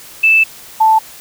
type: tone pair in turn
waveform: sine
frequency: 2637 / 880 Hz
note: E7 / A5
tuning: 0 / 0 cents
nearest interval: octave + perfect fifth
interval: 1900 cents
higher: first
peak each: -6 dBFS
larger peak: neither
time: 0.23-0.44 / 0.8-0.99 s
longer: first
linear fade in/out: 10 ms
effects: white hiss -36 dBFS RMS until 1.2 s